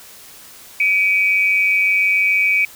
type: tone pair together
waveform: sine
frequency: 2293 / 2486 Hz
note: D7 / D#7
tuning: -42 / -2 cents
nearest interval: minor second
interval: 140 cents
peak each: -14 / -18 dBFS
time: 0.8-2.65 s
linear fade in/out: 2 ms
effects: white hiss -41 dBFS RMS until 2.75 s